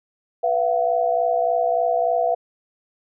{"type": "chord", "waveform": "sine", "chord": "B suspended fourth", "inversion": "none", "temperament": "equal with one note detuned", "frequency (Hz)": [493.9, 676.6, 740], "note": ["B4", "E5", "F#5"], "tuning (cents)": [0, 45, 0], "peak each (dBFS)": [-24, -19, -24], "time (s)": [0.43, 2.35], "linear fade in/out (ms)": 10, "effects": []}